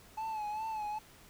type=tone with vibrato; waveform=triangle; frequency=862 Hz; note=A5; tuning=36 cents flat; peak=-33 dBFS; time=0.17-0.99 s; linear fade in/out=10 ms; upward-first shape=sine; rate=2.5 Hz; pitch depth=57 cents each way; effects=pink hiss -58 dBFS RMS until 1.29 s